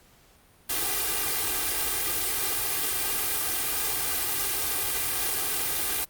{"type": "noise with comb filter", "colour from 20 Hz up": "white", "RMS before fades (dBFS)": -27, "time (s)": [0.69, 6.05], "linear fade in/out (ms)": 10, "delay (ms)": 2.5, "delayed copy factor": 0.8, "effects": ["pink hiss -58 dBFS RMS until 6.09 s", "Opus 48 kbps"]}